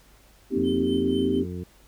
sine chord, C minor seventh, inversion third, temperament equal, 233.1 / 261.6 / 311.1 / 392 Hz, Bb3 / C4 / Eb4 / G4, 0 / 0 / 0 / 0 cents, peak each -29 / -25 / -29 / -25 dBFS, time 0.5-1.46 s, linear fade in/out 50 ms
harmonic tone, 89.5 Hz, F2, 43 cents sharp, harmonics 1 / 2 / 3 / 4 / 5, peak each -34 / -34 / -41 / -39 / -42 dBFS, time 0.56-1.64 s, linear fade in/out 10 ms
triangle tone with tremolo, 3078 Hz, G7, 32 cents flat, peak -34 dBFS, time 0.63-1.41 s, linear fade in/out 50 ms, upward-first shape triangle, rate 4.1 Hz, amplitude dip 95%
effects added 50 Hz sine -57 dBFS peak until 1.87 s + pink hiss -57 dBFS RMS until 1.87 s

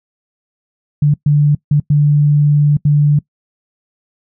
sine tone bursts at uneven times, 146.83 Hz, D3, in tune, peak -7 dBFS, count 5, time 1.02-1.14 / 1.26-1.55 / 1.71-1.8 / 1.9-2.77 / 2.85-3.19 s, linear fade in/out 5 ms, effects noise-tail reverb RT60 0.1 s tail -22 dB re dry

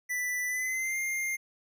square tone with pitch glide, 1982 to 2112 Hz, B6 to C7, +6 to +16 cents, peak -30 dBFS, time 0.09-1.37 s, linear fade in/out 20 ms, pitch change +110 cents, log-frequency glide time 0.47-0.98 s, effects none

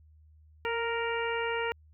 harmonic tone with a mistuned harmonic, 466.2 Hz, A#4, in tune, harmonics 1 / 2 / 3 / 4 / 5 / 6, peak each -32 / -35 / -37 / -38 / -39 / -40 dBFS, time 0.65-1.72 s, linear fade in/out 0 ms, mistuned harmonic 1, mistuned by -19 cents, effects added 77 Hz sine -55 dBFS peak until 1.93 s

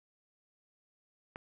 click, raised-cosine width 0.5 ms, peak -27 dBFS, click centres 1.359 s, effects none

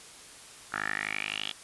10% pulse tone with band-pass filter sweep, 51.8 Hz, G#1, 4 cents flat, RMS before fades -34 dBFS, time 0.72-1.52 s, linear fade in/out 10 ms, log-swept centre 1500 to 3300 Hz, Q 6.3, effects white hiss -49 dBFS RMS until 1.63 s + resampled to 24000 Hz

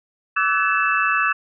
sine tone cluster, 1153 / 1313 / 1509 / 1708 / 2643 Hz, D6 / E6 / F#6 / G#6 / E7, -32 / -7 / +34 / +48 / +4 cents, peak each -23 dBFS, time 0.36-1.33 s, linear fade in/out 10 ms, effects none

